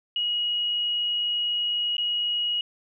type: tone with dropouts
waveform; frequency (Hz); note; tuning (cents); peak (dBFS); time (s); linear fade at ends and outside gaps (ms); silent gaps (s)
sine; 2898; F#7; -37; -23; 0.16-2.61; 2; 1.968-1.981
effects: none